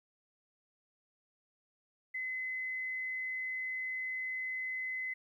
sine tone, 2035 Hz, C7, 49 cents flat, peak -35 dBFS, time 2.14-5.14 s, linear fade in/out 10 ms, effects 12-bit

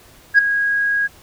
sine tone with ADSR envelope, 1645 Hz, G#6, 17 cents flat, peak -3 dBFS, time 0.34-1.08 s, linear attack 44 ms, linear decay 10 ms, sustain -12 dB, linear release 24 ms, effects tanh soft clip ceiling -3 dBFS + pink hiss -47 dBFS RMS until 1.22 s

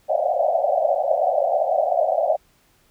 white band-pass noise, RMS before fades -20 dBFS, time 0.08-2.37 s, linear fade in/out 20 ms, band 550 to 750 Hz, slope 96 dB/octave, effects pink hiss -60 dBFS RMS until 2.9 s

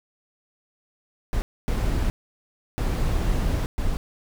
brown noise bursts at uneven times, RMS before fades -23 dBFS, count 4, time 1.33-1.42 / 1.68-2.1 / 2.78-3.66 / 3.78-3.97 s, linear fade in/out 0 ms, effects none

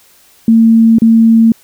sine tone with dropouts, 226.4 Hz, A3, 50 cents sharp, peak -3 dBFS, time 0.48-1.52 s, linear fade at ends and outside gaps 2 ms, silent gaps 0.985-1.019 s, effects white hiss -46 dBFS RMS until 1.63 s

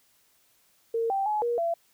sine tone with pitch steps, 457.9 / 782 / 847 / 475.3 / 675 Hz, A#4 / G5 / G#5 / A#4 / E5, -31 / -4 / +34 / +34 / +41 cents, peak -24 dBFS, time 0.94-1.74 s, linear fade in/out 5 ms, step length 160 ms, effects white hiss -65 dBFS RMS until 1.93 s

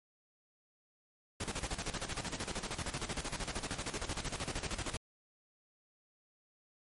pink noise with tremolo, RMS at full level -37 dBFS, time 1.4-4.97 s, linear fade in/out 5 ms, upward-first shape square, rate 13 Hz, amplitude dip 70%, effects MP3 48 kbps

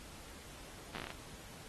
slowing click train, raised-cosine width 0.3 ms, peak -26 dBFS, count 9, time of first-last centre 0.95-1.104 s, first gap 9 ms, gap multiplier 1.21, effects pink hiss -53 dBFS RMS until 1.68 s + AAC 32 kbps

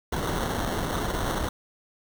pink noise with sample-and-hold, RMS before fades -28 dBFS, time 0.12-1.49 s, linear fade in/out 5 ms, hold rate 2450 Hz, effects none

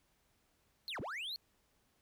triangle linear two-way sweep, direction down then up, 4431 to 60.3 to 4431 Hz, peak -38 dBFS, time 0.88-1.36 s, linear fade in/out 0 ms, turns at 1 s, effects pink hiss -75 dBFS RMS until 2.01 s

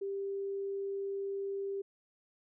sine tone, 394.7 Hz, G4, 12 cents sharp, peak -34 dBFS, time 0.01-1.82 s, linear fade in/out 10 ms, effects none

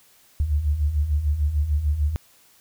sine beating tone pair, 69.3 / 76 Hz, C#2 / D#2, 0 / -40 cents, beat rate 6.7 Hz, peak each -26 / -20 dBFS, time 0.4-2.16 s, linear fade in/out 0 ms, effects white hiss -56 dBFS RMS until 2.6 s

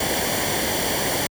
pink noise with comb filter, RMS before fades -23 dBFS, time 0-1.27 s, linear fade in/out 5 ms, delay 0.77 ms, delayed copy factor -0.6, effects high-pass 60 Hz 12 dB/octave

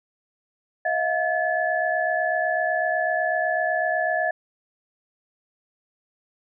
sine tone cluster, 641 / 709 / 1723 Hz, E5 / F5 / A6, -49 / +26 / -37 cents, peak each -25 dBFS, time 0.85-4.31 s, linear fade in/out 5 ms, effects none

